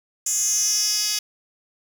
10% pulse tone with high-pass filter sweep, 420.4 Hz, G#4, 21 cents sharp, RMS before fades -22 dBFS, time 0.26-1.19 s, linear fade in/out 5 ms, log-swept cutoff 7300 to 4400 Hz, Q 5.3, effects none

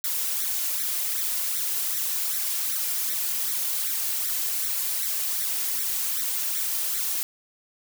blue noise with flanger, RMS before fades -27 dBFS, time 0.04-7.23 s, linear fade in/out 0 ms, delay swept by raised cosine 0.51 to 2.91 ms, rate 2.6 Hz, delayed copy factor +0.75, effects none

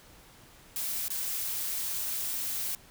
blue noise with dropouts, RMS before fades -33 dBFS, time 0.76-2.75 s, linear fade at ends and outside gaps 1 ms, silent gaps 1.082-1.103 s, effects pink hiss -55 dBFS RMS until 2.9 s

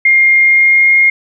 sine tone with pitch glide, 2122 to 2136 Hz, C7 to C7, +24 to +35 cents, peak -5 dBFS, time 0.05-1.1 s, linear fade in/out 5 ms, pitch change +11 cents, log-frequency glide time 0.41-0.93 s, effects none

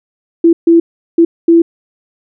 sine tone bursts at uneven times, 334.8 Hz, E4, 27 cents sharp, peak -3 dBFS, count 4, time 0.44-0.53 / 0.67-0.8 / 1.18-1.25 / 1.48-1.62 s, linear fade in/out 5 ms, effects none

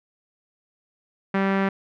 sawtooth tone with low-pass filter, 194.6 Hz, G3, 12 cents flat, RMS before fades -22 dBFS, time 1.34-1.69 s, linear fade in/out 5 ms, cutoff 1900 Hz, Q 1.8, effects none

